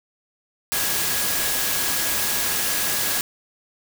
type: tone in noise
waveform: sine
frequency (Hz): 1661.2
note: G#6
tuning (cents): 0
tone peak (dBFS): -34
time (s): 0.72-3.21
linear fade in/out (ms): 0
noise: white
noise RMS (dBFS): -23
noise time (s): 0.72-3.21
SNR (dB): -14
effects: none